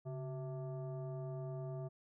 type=tone with frequency modulation; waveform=sine; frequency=138.7 Hz; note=C#3; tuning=1 cent sharp; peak=-40 dBFS; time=0.05-1.89 s; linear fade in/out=20 ms; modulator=517 Hz; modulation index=0.82; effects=none